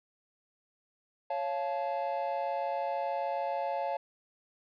triangle chord, Db augmented, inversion none, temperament just, 554.4 / 693 / 866.2 Hz, Db5 / F5 / A5, 0 / -14 / -27 cents, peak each -33 dBFS, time 1.3-3.97 s, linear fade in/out 5 ms, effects resampled to 11025 Hz

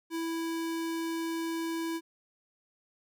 square tone, 329.6 Hz, E4, in tune, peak -32 dBFS, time 0.1-2.01 s, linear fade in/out 50 ms, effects none

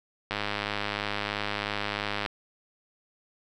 click train, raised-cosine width 0.3 ms, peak -13 dBFS, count 202, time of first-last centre 0.31-2.261 s, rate 103 Hz, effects none

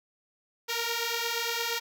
5% pulse beating tone pair, 461.8 / 470.4 Hz, A#4 / A#4, -16 / +16 cents, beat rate 8.6 Hz, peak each -20 dBFS, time 0.68-1.8 s, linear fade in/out 20 ms, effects none

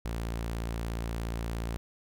sawtooth tone, 57 Hz, A#1, 38 cents flat, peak -28 dBFS, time 0.05-1.77 s, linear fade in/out 0 ms, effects none

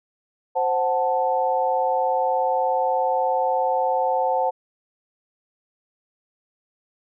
sine chord, F# diminished, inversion second, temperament equal, 523.3 / 740 / 880 Hz, C5 / F#5 / A5, 0 / 0 / 0 cents, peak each -23 dBFS, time 0.55-4.51 s, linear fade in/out 20 ms, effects none

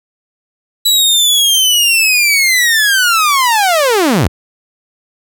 sawtooth linear sweep, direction down, 3951 to 58 Hz, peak -5 dBFS, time 0.85-4.28 s, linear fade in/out 10 ms, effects none

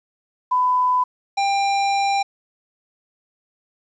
sine / square tone pair in turn, 1001 / 794.5 Hz, B5 / G5, +23 / +23 cents, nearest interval major third, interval 400 cents, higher first, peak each -15 / -18 dBFS, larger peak first, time 0.51-1.04 / 1.37-2.23 s, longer second, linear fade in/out 10 ms, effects resampled to 16000 Hz + 9-bit

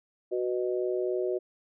harmonic tone, 123.47 Hz, B2, in tune, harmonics 3 / 4 / 5, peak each -28 / -34 / -34 dBFS, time 0.31-1.39 s, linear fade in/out 20 ms, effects none

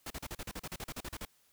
pink noise bursts, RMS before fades -41 dBFS, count 15, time 0.06-1.252 s, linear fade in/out 5 ms, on 44 ms, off 38 ms, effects white hiss -69 dBFS RMS until 1.52 s

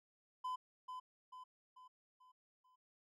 triangle tone with echo, 1012 Hz, B5, 42 cents sharp, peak -37 dBFS, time 0.44-0.56 s, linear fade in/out 10 ms, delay 440 ms, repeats 5, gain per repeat -6 dB, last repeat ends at 2.76 s, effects none

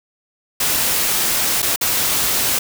white noise with dropouts, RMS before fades -18 dBFS, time 0.6-2.59 s, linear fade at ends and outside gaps 5 ms, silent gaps 1.62-1.626 / 1.761-1.811 s, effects none

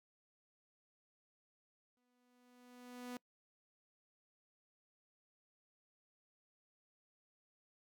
sawtooth tone with exponential growth, 246.9 Hz, B3, in tune, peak -39 dBFS, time 1.97-3.17 s, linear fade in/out 0 ms, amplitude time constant 260 ms, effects noise-tail reverb RT60 0.1 s tail -24 dB re dry

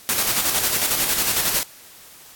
white noise with tremolo, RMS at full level -19 dBFS, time 0.09-1.63 s, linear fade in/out 0 ms, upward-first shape square, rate 11 Hz, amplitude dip 40%, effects white hiss -45 dBFS RMS until 2.35 s + AAC 64 kbps

